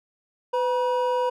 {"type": "tone pair together", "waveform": "triangle", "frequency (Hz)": [503, 961.7], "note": ["B4", "B5"], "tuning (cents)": [32, -46], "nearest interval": "major seventh", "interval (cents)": 1122, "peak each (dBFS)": [-21, -23], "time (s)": [0.53, 1.3], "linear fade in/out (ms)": 10, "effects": []}